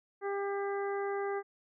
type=harmonic tone; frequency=399.1 Hz; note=G4; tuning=31 cents sharp; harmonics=1 / 2 / 3 / 4 / 5; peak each=-33 / -39 / -43 / -45 / -47 dBFS; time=0.21-1.43 s; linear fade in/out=50 ms; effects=none